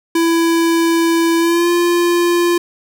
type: tone with pitch glide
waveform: square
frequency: 332.9 to 346.8 Hz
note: E4 to F4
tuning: +17 to -12 cents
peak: -12 dBFS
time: 0.15-2.58 s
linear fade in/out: 5 ms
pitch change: +71 cents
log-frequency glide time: 1.38-1.7 s
effects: none